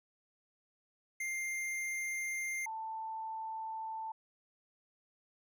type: tone pair in turn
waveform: square / sine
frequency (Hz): 2105 / 886.1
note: C7 / A5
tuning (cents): +10 / +12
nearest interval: octave + minor third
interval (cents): 1498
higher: first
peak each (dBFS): -36 / -38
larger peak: first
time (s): 1.2-2.66 / 2.66-4.12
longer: neither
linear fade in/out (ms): 5
effects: resampled to 32000 Hz